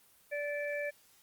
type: harmonic tone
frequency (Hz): 582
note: D5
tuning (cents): -16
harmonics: 1 / 3 / 4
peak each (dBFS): -35 / -40 / -41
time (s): 0.31-0.91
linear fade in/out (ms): 20
effects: white hiss -64 dBFS RMS until 1.22 s + Opus 24 kbps